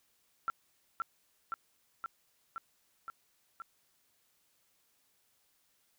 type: tone with echo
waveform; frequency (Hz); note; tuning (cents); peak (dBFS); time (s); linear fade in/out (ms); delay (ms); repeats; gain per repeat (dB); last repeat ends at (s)
sine; 1347; E6; +37; -29; 0.48-0.5; 0; 520; 6; -2; 3.62
effects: white hiss -73 dBFS RMS until 5.98 s